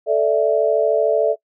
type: chord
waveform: sine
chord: A suspended fourth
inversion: none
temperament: just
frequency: 440 / 586.7 / 660 Hz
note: A4 / D5 / E5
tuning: 0 / -2 / +2 cents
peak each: -18 dBFS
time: 0.06-1.36 s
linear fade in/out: 50 ms
effects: noise-tail reverb RT60 0.1 s tail -24 dB re dry